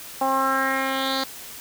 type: tone with low-pass filter sweep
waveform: 10% pulse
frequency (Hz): 267.1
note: C4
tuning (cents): +36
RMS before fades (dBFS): -23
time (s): 0.21-1.24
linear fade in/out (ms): 5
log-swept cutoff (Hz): 850 to 4800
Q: 3.6
effects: white hiss -39 dBFS RMS until 1.6 s